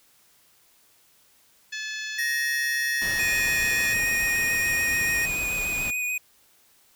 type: harmonic tone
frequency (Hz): 863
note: A5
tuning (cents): -34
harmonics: 2 / 3 / 4 / 5 / 6 / 7 / 8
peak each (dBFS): -33 / -37 / -39 / -41 / -43 / -44 / -45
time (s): 1.72-3.94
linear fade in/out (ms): 10
type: tone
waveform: square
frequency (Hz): 1864.7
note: A#6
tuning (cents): 0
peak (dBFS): -25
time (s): 2.18-5.26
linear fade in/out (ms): 10
type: noise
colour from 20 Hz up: pink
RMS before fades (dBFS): -36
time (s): 3.01-5.91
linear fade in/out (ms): 10
type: tone with vibrato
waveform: square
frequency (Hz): 2482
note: D#7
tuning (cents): -5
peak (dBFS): -26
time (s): 3.19-6.18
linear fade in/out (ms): 5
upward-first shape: sine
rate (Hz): 6.9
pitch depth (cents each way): 17
effects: white hiss -60 dBFS RMS until 6.95 s